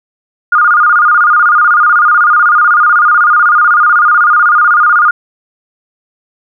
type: tone with vibrato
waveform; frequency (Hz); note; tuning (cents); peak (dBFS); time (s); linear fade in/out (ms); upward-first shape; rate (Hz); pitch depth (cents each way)
sine; 1318.5; E6; 0; -4; 0.52-5.11; 5; square; 16; 130
effects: none